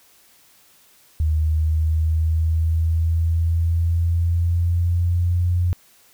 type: tone with pitch glide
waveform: sine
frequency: 77.78 to 88.32 Hz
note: D#2 to F2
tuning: 0 to +20 cents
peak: -16 dBFS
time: 1.2-5.73 s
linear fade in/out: 0 ms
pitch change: +220 cents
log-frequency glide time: 1.31-5.55 s
effects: white hiss -54 dBFS RMS until 6.13 s